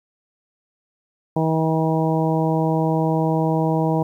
harmonic tone, 160 Hz, D#3, 49 cents sharp, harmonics 1 / 2 / 3 / 4 / 5 / 6, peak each -20 / -23 / -25 / -26 / -27 / -28 dBFS, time 1.36-4.03 s, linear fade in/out 5 ms, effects 9-bit

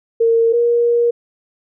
sine tone pair in turn, 458.6 / 473.4 Hz, A#4 / A#4, -28 / +27 cents, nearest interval minor second, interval 55 cents, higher second, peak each -10 / -11 dBFS, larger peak first, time 0.2-0.53 / 0.53-1.11 s, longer second, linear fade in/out 10 ms, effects none

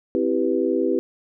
sine chord, C major seventh, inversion none, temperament equal with one note detuned, 261.6 / 331.9 / 392 / 493.9 Hz, C4 / E4 / G4 / B4, 0 / +12 / 0 / 0 cents, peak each -25 / -23 / -23 / -25 dBFS, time 0.15-0.99 s, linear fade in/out 0 ms, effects none

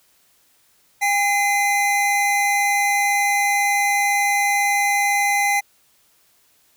square tone pair together, 809 / 2053 Hz, G#5 / C7, -46 / -33 cents, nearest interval octave + major third, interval 1613 cents, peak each -20 dBFS, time 1.01-5.61 s, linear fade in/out 20 ms, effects white hiss -59 dBFS RMS until 6.76 s

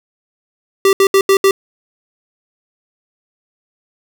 square tone bursts at uneven times, 390.1 Hz, G4, 8 cents flat, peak -8 dBFS, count 5, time 0.85-0.93 / 1-1.07 / 1.14-1.21 / 1.29-1.37 / 1.44-1.51 s, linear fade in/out 2 ms, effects none

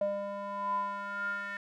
square tone with band-pass filter sweep, 200.8 Hz, G3, 42 cents sharp, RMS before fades -35 dBFS, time 0.01-1.57 s, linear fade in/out 2 ms, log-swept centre 630 to 1700 Hz, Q 9.5, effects none

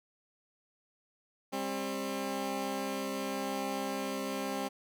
15% pulse tone pair together, 200.4 / 267.5 Hz, G3 / C4, +38 / +38 cents, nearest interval perfect fourth, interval 500 cents, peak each -31 / -29 dBFS, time 1.52-4.69 s, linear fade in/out 20 ms, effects none

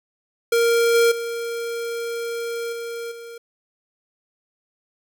square tone with level steps, 466.2 Hz, A#4, in tune, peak -16 / -14 / -26 / -29 / -36 dBFS, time 0.52-3.38 s, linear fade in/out 5 ms, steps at 0.94 / 1.11 / 2.72 / 3.11 s, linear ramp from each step 10 ms, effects none

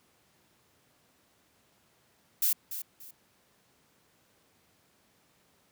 violet noise with echo, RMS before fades -26 dBFS, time 2.42-2.53 s, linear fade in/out 5 ms, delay 290 ms, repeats 2, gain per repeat -11 dB, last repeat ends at 3.11 s, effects pink hiss -67 dBFS RMS until 5.71 s + high-pass 100 Hz 12 dB/octave

